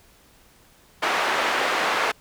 white band-pass noise, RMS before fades -23 dBFS, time 1.02-2.12 s, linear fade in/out 10 ms, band 450 to 1800 Hz, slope 12 dB/octave, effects pink hiss -55 dBFS RMS until 2.2 s

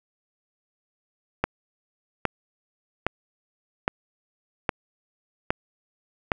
click train, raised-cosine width 0.5 ms, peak -6 dBFS, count 7, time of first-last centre 1.44-6.318 s, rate 1.23 Hz, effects 8-bit

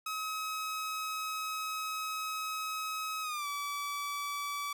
sawtooth tone with pitch glide, 1276 to 1150 Hz, D#6 to D6, +43 to -37 cents, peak -31 dBFS, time 0.06-4.73 s, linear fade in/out 5 ms, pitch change -180 cents, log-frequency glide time 3.22-3.47 s, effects none

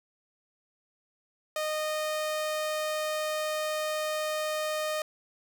sawtooth tone, 616 Hz, D#5, 17 cents flat, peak -25 dBFS, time 1.56-5.02 s, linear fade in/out 2 ms, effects none

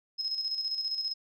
sine tone with tremolo, 5140 Hz, E8, 45 cents flat, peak -28 dBFS, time 0.18-1.14 s, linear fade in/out 20 ms, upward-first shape square, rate 15 Hz, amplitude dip 50%, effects none

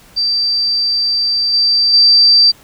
sine tone with level steps, 4674 Hz, D8, 9 cents flat, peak -12 / -9 / -5 dBFS, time 0.16-2.52 s, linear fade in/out 20 ms, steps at 1.53 / 1.93 s, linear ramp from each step 10 ms, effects pink hiss -44 dBFS RMS until 2.63 s

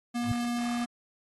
square tone, 239.2 Hz, A#3, 45 cents sharp, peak -29 dBFS, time 0.14-0.86 s, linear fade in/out 20 ms
sine tone with exponential growth, 110 Hz, A2, in tune, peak -23 dBFS, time 0.2-0.32 s, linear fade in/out 5 ms, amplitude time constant 25 ms
effects AAC 32 kbps

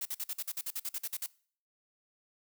blue noise bursts, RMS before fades -36 dBFS, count 14, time 0.01-1.263 s, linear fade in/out 5 ms, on 44 ms, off 49 ms, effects noise-tail reverb RT60 0.5 s tail -22 dB re dry

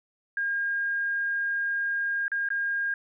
sine tone with dropouts, 1617 Hz, G#6, 47 cents flat, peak -25 dBFS, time 0.37-2.94 s, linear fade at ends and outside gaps 2 ms, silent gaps 2.281-2.317 / 2.488-2.503 s, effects none

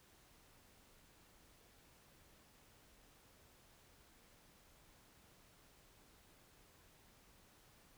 silence, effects pink hiss -67 dBFS RMS until 7.97 s

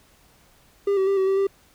triangle tone with pitch steps, 400.3 / 383.1 / 394.1 / 381.3 / 387.6 / 393.1 Hz, G4 / G4 / G4 / G4 / G4 / G4, +36 / -40 / +9 / -48 / -20 / +5 cents, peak -16 dBFS, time 0.87-1.47 s, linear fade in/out 5 ms, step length 100 ms, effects pink hiss -57 dBFS RMS until 1.74 s

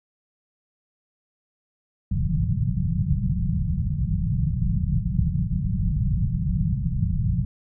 white low-pass noise, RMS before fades -23 dBFS, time 2.11-7.45 s, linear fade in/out 5 ms, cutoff 190 Hz, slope 96 dB/octave, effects none

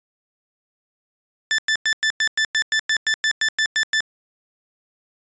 sawtooth tone bursts, 1760 Hz, A6, in tune, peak -13 dBFS, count 15, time 1.51-4.005 s, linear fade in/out 0 ms, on 73 ms, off 100 ms, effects resampled to 16000 Hz

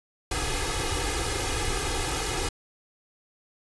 pink noise with comb filter, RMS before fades -28 dBFS, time 0.31-2.49 s, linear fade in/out 5 ms, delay 2.4 ms, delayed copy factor +1, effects resampled to 24000 Hz

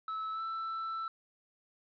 triangle tone with pitch glide, 1303 to 1328.1 Hz, E6 to E6, -20 to +13 cents, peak -33 dBFS, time 0.08-1.08 s, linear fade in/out 2 ms, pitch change +33 cents, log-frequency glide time 0.32-0.42 s, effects resampled to 11025 Hz + 11-bit

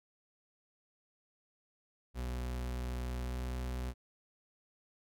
40% pulse tone with pitch glide, 61.74 to 62.35 Hz, B1 to B1, 0 to +17 cents, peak -35 dBFS, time 2.14-3.94 s, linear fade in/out 50 ms, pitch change +17 cents, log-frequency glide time 3.25-3.35 s, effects none

